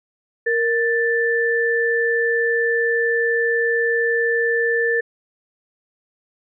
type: tone pair together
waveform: sine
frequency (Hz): 466.2 / 1764.3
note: A#4 / A6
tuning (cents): 0 / +4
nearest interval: octave + major seventh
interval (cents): 2304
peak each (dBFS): -19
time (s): 0.46-5.01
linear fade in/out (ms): 10
effects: none